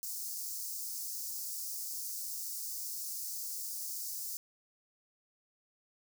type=high-pass noise; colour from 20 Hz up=white; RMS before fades=-40 dBFS; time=0.03-4.37 s; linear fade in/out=0 ms; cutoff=4800 Hz; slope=48 dB/octave; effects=none